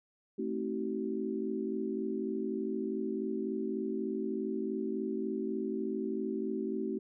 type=chord; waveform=sine; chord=A diminished seventh; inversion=none; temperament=just; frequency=220 / 264 / 316.8 / 380.2 Hz; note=A3 / C4 / Eb4 / Gb4; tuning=0 / +16 / +31 / +47 cents; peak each=-37 / -39 / -39 / -36 dBFS; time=0.38-6.99 s; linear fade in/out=10 ms; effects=none